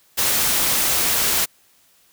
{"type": "noise", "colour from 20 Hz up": "white", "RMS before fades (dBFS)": -19, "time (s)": [0.17, 1.46], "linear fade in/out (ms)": 20, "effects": ["white hiss -57 dBFS RMS until 2.12 s"]}